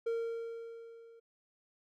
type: tone with level ramp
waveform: triangle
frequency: 460.4 Hz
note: A#4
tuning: 22 cents flat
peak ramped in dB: -28 to -53 dBFS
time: 0.06-1.2 s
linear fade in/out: 10 ms
effects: none